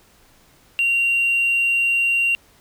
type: tone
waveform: triangle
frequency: 2760 Hz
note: F7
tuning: 21 cents flat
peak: -13 dBFS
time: 0.79-2.35 s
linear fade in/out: 0 ms
effects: tanh soft clip ceiling -12 dBFS + pink hiss -54 dBFS RMS until 2.6 s